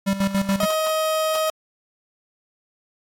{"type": "tone with tremolo", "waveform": "square", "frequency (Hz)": 196, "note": "G3", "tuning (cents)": 0, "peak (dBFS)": -18, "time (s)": [0.06, 0.66], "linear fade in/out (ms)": 20, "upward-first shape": "square", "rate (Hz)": 7, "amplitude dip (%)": 70}
{"type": "tone", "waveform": "30% pulse", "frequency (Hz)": 630, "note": "D#5", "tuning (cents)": 21, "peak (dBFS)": -17, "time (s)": [0.6, 1.5], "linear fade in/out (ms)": 2}
{"effects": ["AAC 48 kbps"]}